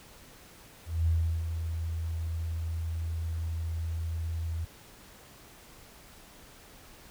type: tone with ADSR envelope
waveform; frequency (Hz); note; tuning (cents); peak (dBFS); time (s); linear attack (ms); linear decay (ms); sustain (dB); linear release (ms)
sine; 82.2; E2; -4; -22; 0.85-4.65; 220; 360; -8; 6
effects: pink hiss -53 dBFS RMS until 7.1 s